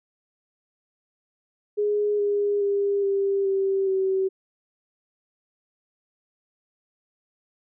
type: tone with pitch steps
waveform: sine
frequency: 415.3 / 408.4 / 401.6 / 394.9 / 388.4 / 381.9 Hz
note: G#4 / G#4 / G4 / G4 / G4 / G4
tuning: 0 / -29 / +42 / +13 / -16 / -45 cents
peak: -20 dBFS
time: 1.77-4.29 s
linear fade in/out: 20 ms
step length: 420 ms
effects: none